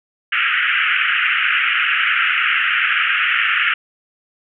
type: band-pass noise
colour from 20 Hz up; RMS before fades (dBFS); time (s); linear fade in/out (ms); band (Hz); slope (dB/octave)
pink; -17; 0.32-3.74; 5; 1300 to 3000; 96
effects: none